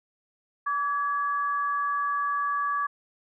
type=tone pair together; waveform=sine; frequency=1150 / 1670.4 Hz; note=D6 / G#6; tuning=-37 / +10 cents; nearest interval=tritone; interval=647 cents; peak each=-25 / -32 dBFS; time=0.66-2.87 s; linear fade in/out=10 ms; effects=none